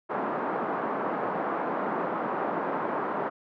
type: band-pass noise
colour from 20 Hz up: white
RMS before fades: -30 dBFS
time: 0.09-3.3 s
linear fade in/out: 20 ms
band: 190 to 1200 Hz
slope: 24 dB/octave
effects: none